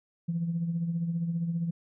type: tone with tremolo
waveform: sine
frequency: 168.3 Hz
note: E3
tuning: 36 cents sharp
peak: -24 dBFS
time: 0.28-1.71 s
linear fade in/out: 10 ms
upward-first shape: triangle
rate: 15 Hz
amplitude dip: 60%
effects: tanh soft clip ceiling -21 dBFS